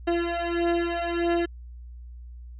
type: beating tone pair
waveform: 30% pulse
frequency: 341.3 / 342.9 Hz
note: F4 / F4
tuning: -40 / -32 cents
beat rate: 1.6 Hz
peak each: -24 dBFS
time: 0.07-1.46 s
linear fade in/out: 10 ms
effects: added 60 Hz sine -39 dBFS peak until 2.59 s + resampled to 8000 Hz